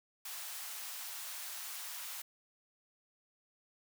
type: high-pass noise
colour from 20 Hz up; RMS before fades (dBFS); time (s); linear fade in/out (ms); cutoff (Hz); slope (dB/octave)
white; -44; 0.25-2.22; 5; 730; 24
effects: none